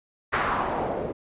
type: noise with low-pass filter sweep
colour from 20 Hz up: white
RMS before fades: -27 dBFS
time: 0.32-1.13 s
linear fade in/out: 20 ms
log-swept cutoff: 1600 to 450 Hz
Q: 2.1
effects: resampled to 8000 Hz